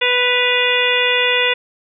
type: harmonic tone with a mistuned harmonic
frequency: 493.9 Hz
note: B4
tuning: in tune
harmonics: 1 / 2 / 3 / 4 / 5 / 6 / 7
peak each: -20 / -25 / -24 / -19 / -19 / -21 / -21 dBFS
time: 0.01-1.54 s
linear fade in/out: 10 ms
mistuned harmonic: 6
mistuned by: -77 cents
effects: none